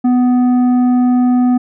triangle tone with tanh clipping, 248.5 Hz, B3, 11 cents sharp, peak -10 dBFS, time 0.04-1.58 s, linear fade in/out 10 ms, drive 12 dB, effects none

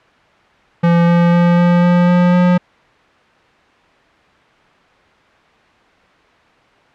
square tone with pitch steps, 170.8 / 172.09 / 173.38 / 174.69 / 176.01 / 177.33 / 178.67 Hz, F3 / F3 / F3 / F3 / F3 / F3 / F3, -38 / -25 / -12 / +1 / +14 / +27 / +40 cents, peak -9 dBFS, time 0.83-2.58 s, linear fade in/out 10 ms, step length 250 ms, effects white hiss -49 dBFS RMS until 6.94 s + low-pass 2000 Hz 12 dB/octave

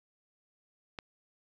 click, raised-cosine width 0.3 ms, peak -23 dBFS, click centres 0.988 s, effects resampled to 16000 Hz + 9-bit

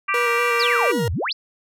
harmonic tone, 392 Hz, G4, in tune, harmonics 3 / 4 / 5 / 6 / 7, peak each -22 / -28 / -28 / -24 / -29 dBFS, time 0.08-0.92 s, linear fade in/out 10 ms
40% pulse tone with vibrato, 476.5 Hz, A#4, 38 cents sharp, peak -21 dBFS, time 0.14-1.08 s, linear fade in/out 2 ms, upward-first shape square, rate 4.1 Hz, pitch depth 20 cents each way
sine exponential two-way sweep, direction down then up, 5588 to 73.42 to 5588 Hz, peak -21 dBFS, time 0.59-1.33 s, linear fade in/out 10 ms, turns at 1.12 s
effects none

